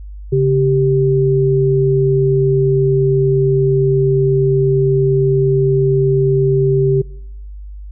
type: tone pair together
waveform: sine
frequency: 138.59 / 390.5 Hz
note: C#3 / G4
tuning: 0 / -7 cents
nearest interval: octave + tritone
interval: 1793 cents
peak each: -13 dBFS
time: 0.32-7.02 s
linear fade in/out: 10 ms
effects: noise-tail reverb RT60 0.9 s tail -23 dB re dry + added 50 Hz sine -28 dBFS peak until 7.91 s